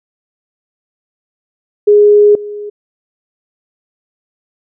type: tone with level steps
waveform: sine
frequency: 414.7 Hz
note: G#4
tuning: 3 cents flat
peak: -3 / -21 dBFS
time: 1.87-2.7 s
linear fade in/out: 10 ms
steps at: 2.35 s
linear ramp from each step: 2 ms
effects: none